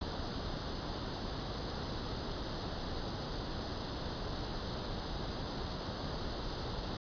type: noise with comb filter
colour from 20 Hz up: pink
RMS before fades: -39 dBFS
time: 0.01-6.97 s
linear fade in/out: 5 ms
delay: 0.21 ms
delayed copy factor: +0.75
effects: resampled to 11025 Hz